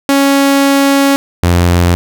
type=tone pair in turn; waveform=sawtooth; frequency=277.2 / 87.31 Hz; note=C#4 / F2; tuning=0 / 0 cents; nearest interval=octave + minor sixth; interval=2000 cents; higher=first; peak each=-3 dBFS; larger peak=neither; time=0.09-1.16 / 1.43-1.95 s; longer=first; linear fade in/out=0 ms; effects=none